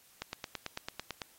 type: click train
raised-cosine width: 0.2 ms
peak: -19 dBFS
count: 10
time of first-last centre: 0.22-1.218 s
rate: 9.02 Hz
effects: white hiss -62 dBFS RMS until 1.38 s + AAC 48 kbps